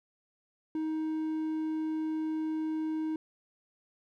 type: tone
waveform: triangle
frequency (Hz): 314.3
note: D#4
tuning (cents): +18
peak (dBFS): -28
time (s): 0.75-3.16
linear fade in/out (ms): 2
effects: none